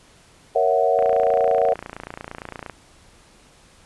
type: chord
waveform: sine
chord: F# dominant seventh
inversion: first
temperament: equal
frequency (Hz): 466.2 / 554.4 / 659.3 / 740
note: A#4 / C#5 / E5 / F#5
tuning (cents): 0 / 0 / 0 / 0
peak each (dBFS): -21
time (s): 0.55-1.74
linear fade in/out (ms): 10
type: click train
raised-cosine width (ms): 0.5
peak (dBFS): -17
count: 50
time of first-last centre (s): 0.99-2.697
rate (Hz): 28.7
effects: pink hiss -52 dBFS RMS until 3.85 s + resampled to 24000 Hz